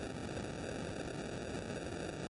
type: noise with sample-and-hold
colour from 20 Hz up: white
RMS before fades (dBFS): -41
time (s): 0-2.27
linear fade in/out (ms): 0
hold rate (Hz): 1050
effects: high-pass 60 Hz 12 dB/octave + MP3 48 kbps

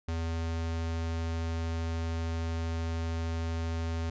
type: tone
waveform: square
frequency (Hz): 82.41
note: E2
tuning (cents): 0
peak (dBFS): -31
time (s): 0.08-4.1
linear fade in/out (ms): 5
effects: resampled to 16000 Hz

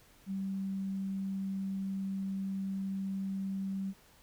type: tone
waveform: sine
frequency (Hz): 193.6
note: G3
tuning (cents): -21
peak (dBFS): -33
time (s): 0.26-3.94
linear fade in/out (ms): 50
effects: pink hiss -62 dBFS RMS until 4.22 s

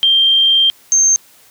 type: tone pair in turn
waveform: sine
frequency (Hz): 3171 / 6342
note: G7 / G8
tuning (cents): +19 / +19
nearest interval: octave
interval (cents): 1200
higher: second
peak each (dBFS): -8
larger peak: neither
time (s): 0.03-0.7 / 0.92-1.16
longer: first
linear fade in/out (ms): 0
effects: white hiss -47 dBFS RMS until 1.5 s + high-pass 100 Hz 12 dB/octave

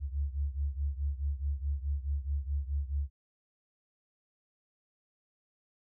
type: beating tone pair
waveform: sine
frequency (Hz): 69.3 / 74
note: C#2 / D2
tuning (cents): 0 / +14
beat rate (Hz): 4.7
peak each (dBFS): -32 / -35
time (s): 0-3.1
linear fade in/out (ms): 50
effects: none

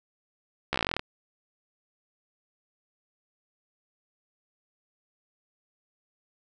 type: slowing click train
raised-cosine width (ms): 0.3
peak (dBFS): -10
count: 14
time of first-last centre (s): 0.73-0.994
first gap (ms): 14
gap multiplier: 1.06
effects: none

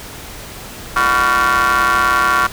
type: ring-modulated tone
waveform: 35% pulse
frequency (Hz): 130.81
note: C3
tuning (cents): 0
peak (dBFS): -7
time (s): 0.96-2.47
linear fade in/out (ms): 5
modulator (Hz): 1260
effects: pink hiss -32 dBFS RMS until 2.52 s

